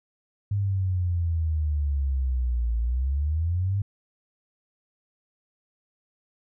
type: exponential two-way sweep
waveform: sine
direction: down then up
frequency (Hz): 102.5 to 56.5 to 102.5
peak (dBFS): -22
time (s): 0.51-3.82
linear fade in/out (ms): 5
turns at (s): 2.78
effects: none